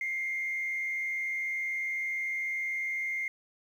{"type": "tone with frequency modulation", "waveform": "sine", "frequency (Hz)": 2111, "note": "C7", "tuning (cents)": 15, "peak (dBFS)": -29, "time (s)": [0.01, 3.28], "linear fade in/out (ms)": 2, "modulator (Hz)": 80, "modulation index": 0.62, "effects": ["tanh soft clip ceiling -26 dBFS", "10-bit"]}